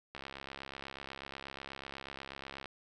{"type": "click train", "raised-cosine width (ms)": 0.3, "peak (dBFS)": -27, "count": 172, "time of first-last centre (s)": [0.15, 2.657], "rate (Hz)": 68.2, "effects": []}